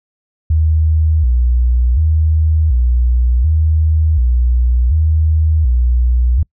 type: tone with vibrato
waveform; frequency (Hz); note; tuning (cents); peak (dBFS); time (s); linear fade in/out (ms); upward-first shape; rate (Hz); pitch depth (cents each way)
sine; 69.3; C#2; 0; -9; 0.5-6.43; 5; square; 0.68; 220
effects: noise-tail reverb RT60 0.1 s tail -26 dB re dry